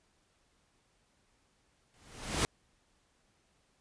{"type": "noise with exponential growth", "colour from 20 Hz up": "pink", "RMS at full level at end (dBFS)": -27, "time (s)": [1.94, 2.45], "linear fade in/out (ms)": 0, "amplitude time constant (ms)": 110, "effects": ["pink hiss -72 dBFS RMS until 3.8 s", "resampled to 22050 Hz"]}